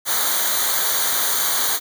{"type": "noise with comb filter", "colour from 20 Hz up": "white", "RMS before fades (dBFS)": -20, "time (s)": [0.05, 1.8], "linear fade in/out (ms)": 50, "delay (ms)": 0.38, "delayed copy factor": -0.85, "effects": []}